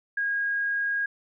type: tone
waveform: sine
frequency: 1635 Hz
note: G#6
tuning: 28 cents flat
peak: -24 dBFS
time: 0.17-1.06 s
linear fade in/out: 5 ms
effects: none